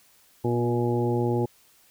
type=harmonic tone with a mistuned harmonic; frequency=119.5 Hz; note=A#2; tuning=43 cents sharp; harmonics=1 / 2 / 3 / 4 / 5 / 6 / 7; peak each=-26 / -29 / -26 / -31 / -39 / -44 / -33 dBFS; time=0.44-1.46 s; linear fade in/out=10 ms; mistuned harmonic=2; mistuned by=+18 cents; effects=white hiss -59 dBFS RMS until 1.9 s